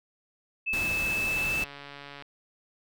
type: tone with pitch glide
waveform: sine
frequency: 2617 to 2634 Hz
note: E7 to E7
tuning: -13 to -2 cents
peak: -26 dBFS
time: 0.66-1.65 s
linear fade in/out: 20 ms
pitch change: +11 cents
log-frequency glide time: 1.14-1.54 s
type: noise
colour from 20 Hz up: pink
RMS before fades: -36 dBFS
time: 0.73-1.64 s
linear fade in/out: 2 ms
type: click train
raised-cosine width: 0.3 ms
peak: -27 dBFS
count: 125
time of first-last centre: 1.35-2.223 s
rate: 142 Hz
effects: none